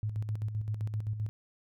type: tone with tremolo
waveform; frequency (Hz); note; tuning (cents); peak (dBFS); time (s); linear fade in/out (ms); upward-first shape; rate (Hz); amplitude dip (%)
sine; 106.9; A2; -49; -29; 0.03-1.29; 0; square; 7.7; 55
effects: none